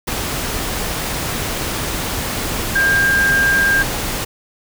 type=tone in noise; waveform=sine; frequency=1600 Hz; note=G6; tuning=35 cents sharp; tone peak=-12 dBFS; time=2.75-3.83 s; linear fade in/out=10 ms; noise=pink; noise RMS=-22 dBFS; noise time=0.07-4.25 s; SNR=+7 dB; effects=none